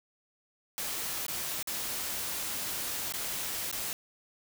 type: noise with dropouts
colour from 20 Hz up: white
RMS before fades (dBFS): -35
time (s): 0.78-3.93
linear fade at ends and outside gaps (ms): 0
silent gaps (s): 1.265-1.282 / 1.627-1.673 / 3.123-3.138 / 3.713-3.727
effects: none